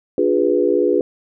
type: chord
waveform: sine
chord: D diminished seventh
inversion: none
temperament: equal with one note detuned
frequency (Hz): 293.7 / 356.4 / 415.3 / 493.9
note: D4 / F4 / Ab4 / Cb5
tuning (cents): 0 / +35 / 0 / 0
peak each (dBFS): -21 / -18 / -18 / -19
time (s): 0.18-1.01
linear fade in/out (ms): 2
effects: none